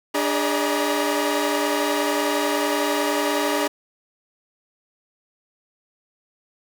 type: tone cluster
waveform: sawtooth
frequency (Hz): 294 / 408.4 / 577 / 628 / 956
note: D4 / G#4 / D5 / D#5 / A#5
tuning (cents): +2 / -29 / -31 / +16 / +43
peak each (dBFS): -21 / -22 / -24 / -25 / -24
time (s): 0.14-3.68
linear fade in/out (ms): 10
effects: none